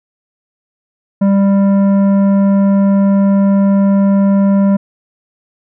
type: tone with tanh clipping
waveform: sine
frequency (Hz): 197.6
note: G3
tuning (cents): +14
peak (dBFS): -9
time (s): 1.21-4.77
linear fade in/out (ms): 10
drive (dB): 11
effects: none